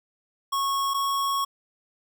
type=tone pair in turn; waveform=square; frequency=1100 / 1103.9 Hz; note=C#6 / C#6; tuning=-14 / -8 cents; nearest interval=unison; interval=6 cents; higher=second; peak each=-24 dBFS; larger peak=neither; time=0.52-0.94 / 0.94-1.45 s; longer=second; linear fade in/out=10 ms; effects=none